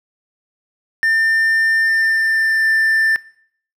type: tone with pitch glide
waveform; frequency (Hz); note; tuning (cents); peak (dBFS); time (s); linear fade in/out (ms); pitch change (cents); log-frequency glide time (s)
triangle; 1800 to 1780.4; A6 to A6; +39 to +20; -11; 1.03-3.16; 0; -19; 1.78-2.66
effects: noise-tail reverb RT60 0.6 s tail -21 dB re dry